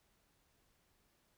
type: silence
effects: pink hiss -75 dBFS RMS until 1.37 s